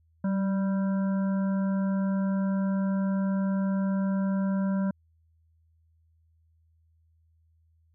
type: harmonic tone with a mistuned harmonic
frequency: 196 Hz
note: G3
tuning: in tune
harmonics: 1 / 3 / 5 / 7 / 8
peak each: -24 / -37 / -42 / -46 / -47 dBFS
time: 0.24-4.91 s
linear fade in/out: 5 ms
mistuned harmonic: 1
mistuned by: -31 cents
effects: added 81 Hz sine -62 dBFS peak until 7.94 s